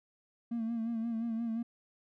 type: tone with vibrato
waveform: triangle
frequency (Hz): 228.9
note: A#3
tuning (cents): -31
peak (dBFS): -29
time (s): 0.51-1.63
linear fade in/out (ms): 10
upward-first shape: sine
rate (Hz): 5.7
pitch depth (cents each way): 49
effects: tanh soft clip ceiling -27 dBFS